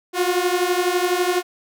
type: beating tone pair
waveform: sawtooth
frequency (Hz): 352.9 / 364.9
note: F4 / F#4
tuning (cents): +18 / -24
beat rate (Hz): 12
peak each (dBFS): -17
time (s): 0.13-1.43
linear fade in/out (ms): 50
effects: none

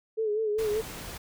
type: tone with vibrato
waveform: sine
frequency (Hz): 430.2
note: A4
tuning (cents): -39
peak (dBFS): -25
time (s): 0.17-0.82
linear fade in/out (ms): 20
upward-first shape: sine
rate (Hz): 5.1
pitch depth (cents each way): 64
type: noise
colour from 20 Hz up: pink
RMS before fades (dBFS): -40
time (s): 0.58-1.18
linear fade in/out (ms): 10
effects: none

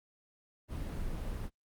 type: noise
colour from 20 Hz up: brown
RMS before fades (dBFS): -37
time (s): 0.68-1.5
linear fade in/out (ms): 50
effects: Opus 24 kbps

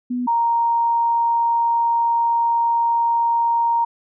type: tone pair in turn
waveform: sine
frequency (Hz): 246.9 / 932.2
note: B3 / A#5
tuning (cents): 0 / 0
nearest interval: octave + major seventh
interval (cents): 2300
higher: second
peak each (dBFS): -20 / -15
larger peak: second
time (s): 0.1-0.27 / 0.27-3.85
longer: second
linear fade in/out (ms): 10
effects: none

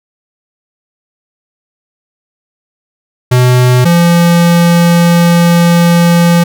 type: tone pair in turn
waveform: square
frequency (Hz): 125.3 / 171.41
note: B2 / F3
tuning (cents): +25 / -32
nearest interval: perfect fourth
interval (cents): 543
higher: second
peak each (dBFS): -5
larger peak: neither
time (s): 3.31-3.85 / 3.85-6.44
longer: second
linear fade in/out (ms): 10
effects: none

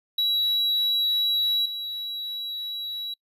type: tone pair in turn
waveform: triangle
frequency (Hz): 3899 / 3899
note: B7 / B7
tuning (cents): -23 / -23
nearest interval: unison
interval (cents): 0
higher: neither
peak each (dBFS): -19 / -28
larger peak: first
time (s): 0.18-1.66 / 1.66-3.14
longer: neither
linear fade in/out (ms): 5
effects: noise-tail reverb RT60 0.1 s tail -25 dB re dry + resampled to 32000 Hz

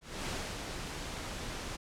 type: noise with ADSR envelope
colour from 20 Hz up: pink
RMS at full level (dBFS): -36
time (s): 0.01-1.77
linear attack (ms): 260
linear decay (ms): 310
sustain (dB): -4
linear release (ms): 18
effects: low-pass 8000 Hz 12 dB/octave

